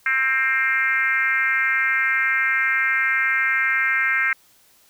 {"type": "tone with frequency modulation", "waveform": "sine", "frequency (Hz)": 1850, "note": "A#6", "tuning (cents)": -14, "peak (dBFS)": -17, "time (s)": [0.06, 4.33], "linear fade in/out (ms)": 2, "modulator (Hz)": 262, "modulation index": 1.7, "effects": ["white hiss -56 dBFS RMS until 4.89 s"]}